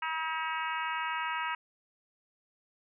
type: harmonic tone with a mistuned harmonic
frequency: 320 Hz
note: D#4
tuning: 49 cents sharp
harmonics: 3 / 4 / 5 / 6 / 7 / 8 / 9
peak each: -35 / -37 / -39 / -41 / -42 / -43 / -44 dBFS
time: 0.02-1.55 s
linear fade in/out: 5 ms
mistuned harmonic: 9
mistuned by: -29 cents
effects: none